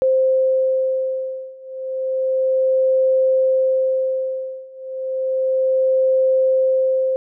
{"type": "beating tone pair", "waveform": "sine", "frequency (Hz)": [523.3, 523.62], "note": ["C5", "C5"], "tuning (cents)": [0, 1], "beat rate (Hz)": 0.32, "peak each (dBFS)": [-19, -18], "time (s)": [0.02, 7.16], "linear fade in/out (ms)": 0, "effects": []}